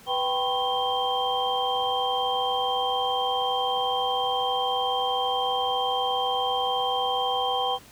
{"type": "tone cluster", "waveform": "sine", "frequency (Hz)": [496.4, 779, 1003, 1083, 3166], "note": ["B4", "G5", "B5", "C#6", "G7"], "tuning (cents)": [9, -11, 26, -41, 17], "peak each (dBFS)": [-31, -26, -32, -34, -29], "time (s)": [0.06, 7.79], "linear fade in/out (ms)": 50, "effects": ["pink hiss -50 dBFS RMS until 7.91 s", "high-pass 60 Hz 12 dB/octave"]}